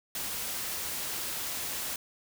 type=noise; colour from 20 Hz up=white; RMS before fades=-35 dBFS; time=0.15-1.96 s; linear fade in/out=2 ms; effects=none